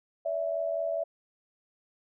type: tone pair together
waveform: sine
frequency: 575.4 / 660 Hz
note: D5 / E5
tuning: -36 / +2 cents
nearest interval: major second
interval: 238 cents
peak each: -33 / -29 dBFS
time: 0.25-1.04 s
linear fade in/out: 10 ms
effects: none